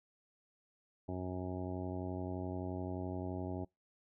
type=harmonic tone; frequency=91.6 Hz; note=F#2; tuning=17 cents flat; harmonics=1 / 2 / 3 / 4 / 5 / 6 / 7 / 8 / 9 / 10; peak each=-42 / -45 / -43 / -45 / -53 / -53 / -48 / -59 / -51 / -62 dBFS; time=1.08-3.65 s; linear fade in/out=10 ms; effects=noise-tail reverb RT60 0.2 s tail -26 dB re dry